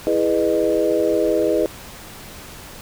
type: chord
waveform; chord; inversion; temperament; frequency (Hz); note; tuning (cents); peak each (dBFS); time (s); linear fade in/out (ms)
sine; E major seventh; none; equal with one note detuned; 329.6 / 415.3 / 493.9 / 611.9; E4 / G#4 / B4 / D#5; 0 / 0 / 0 / -29; -21; 0.07-1.66; 0
effects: pink hiss -38 dBFS RMS until 2.81 s